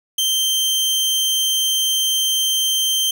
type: tone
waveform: sawtooth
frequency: 3136 Hz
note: G7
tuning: in tune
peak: -13 dBFS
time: 0.18-3.11 s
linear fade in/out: 5 ms
effects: none